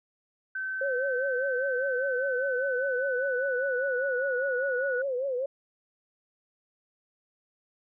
sine tone with pitch glide, 1536 to 1467.5 Hz, G6 to F#6, -36 to -15 cents, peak -30 dBFS, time 0.55-5.02 s, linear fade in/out 5 ms, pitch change -79 cents, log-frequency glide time 1.73-4.34 s
sine tone with vibrato, 523.3 Hz, C5, in tune, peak -27 dBFS, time 0.81-5.46 s, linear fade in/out 5 ms, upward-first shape triangle, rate 5 Hz, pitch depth 140 cents each way
effects none

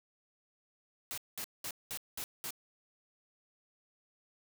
white noise bursts, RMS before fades -40 dBFS, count 6, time 1.11-2.506 s, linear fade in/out 0 ms, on 66 ms, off 200 ms, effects none

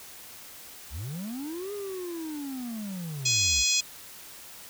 triangle linear two-way sweep, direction up then down, 54.8 to 415.3 to 54.8 Hz, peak -31 dBFS, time 0.9-3.65 s, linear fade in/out 50 ms, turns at 1.73 s
harmonic tone, 837 Hz, G#5, 13 cents sharp, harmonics 3 / 4 / 5 / 6 / 7 / 8 / 9, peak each -30 / -30 / -30 / -30 / -30 / -30 / -30 dBFS, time 3.25-3.81 s, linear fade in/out 10 ms
effects white hiss -46 dBFS RMS until 4.69 s

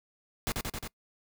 pink noise with echo, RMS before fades -31 dBFS, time 0.47-0.52 s, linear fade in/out 0 ms, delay 89 ms, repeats 4, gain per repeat -2 dB, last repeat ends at 0.876 s, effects noise-tail reverb RT60 0.1 s tail -24 dB re dry

